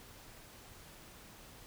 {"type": "silence", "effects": ["pink hiss -55 dBFS RMS until 1.66 s"]}